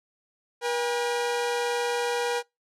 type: tone pair together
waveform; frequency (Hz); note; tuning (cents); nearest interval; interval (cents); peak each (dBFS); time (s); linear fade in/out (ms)
sawtooth; 480.1 / 807.4; B4 / G#5; -49 / -49; major sixth; 900; -22 / -28; 0.61-2.43; 50
effects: noise-tail reverb RT60 0.2 s tail -25 dB re dry + low-pass 9000 Hz 12 dB/octave